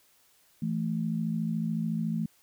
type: tone pair together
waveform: sine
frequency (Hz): 166.15 / 220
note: E3 / A3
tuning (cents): +14 / 0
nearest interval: perfect fourth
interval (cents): 486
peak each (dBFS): -30 / -30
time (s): 0.62-2.26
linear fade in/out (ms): 5
effects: white hiss -64 dBFS RMS until 2.42 s